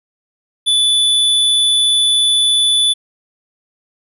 square tone, 3477 Hz, A7, 21 cents flat, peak -11 dBFS, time 0.66-2.94 s, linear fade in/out 20 ms, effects resampled to 32000 Hz

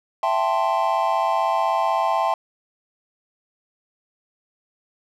triangle chord, A minor seventh, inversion second, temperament equal with one note detuned, 664.2 / 784 / 880 / 1046.5 Hz, E5 / G5 / A5 / C6, +13 / 0 / 0 / 0 cents, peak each -22 dBFS, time 0.23-2.34 s, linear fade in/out 2 ms, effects none

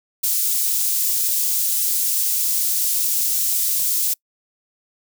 white high-pass noise, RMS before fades -20 dBFS, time 0.23-4.14 s, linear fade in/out 10 ms, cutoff 6300 Hz, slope 12 dB/octave, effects noise-tail reverb RT60 0.1 s tail -26 dB re dry

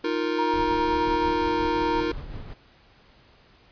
square chord, Eb suspended second, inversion none, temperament just, 311.1 / 350 / 466.7 Hz, Eb4 / F4 / Bb4, 0 / +4 / +2 cents, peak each -29 dBFS, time 0.04-2.12 s, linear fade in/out 5 ms
sine tone with pitch glide, 943 to 932.7 Hz, A#5 to A#5, +20 to +1 cents, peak -24 dBFS, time 0.38-2.01 s, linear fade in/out 10 ms, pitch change -19 cents, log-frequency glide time 1.17-1.45 s
brown noise with tremolo, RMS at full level -34 dBFS, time 0.53-2.54 s, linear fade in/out 10 ms, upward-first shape triangle, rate 5.6 Hz, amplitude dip 50%
effects pink hiss -56 dBFS RMS until 3.71 s + resampled to 11025 Hz

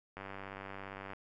click train, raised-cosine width 0.5 ms, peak -29 dBFS, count 95, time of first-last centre 0.17-1.134 s, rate 97.5 Hz, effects none

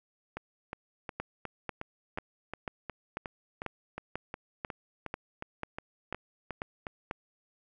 two click trains, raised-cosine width 0.5 ms, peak -19 / -22 dBFS, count 13 / 19, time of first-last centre 1.2-7.111 / 0.37-6.868 s, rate 2.03 / 2.77 Hz, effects none

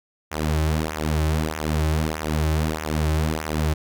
sawtooth tone with flanger, 77.78 Hz, D#2, in tune, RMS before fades -23 dBFS, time 0.31-3.74 s, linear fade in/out 10 ms, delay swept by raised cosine 0.22 to 4.32 ms, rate 1.6 Hz, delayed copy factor -0.8, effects none

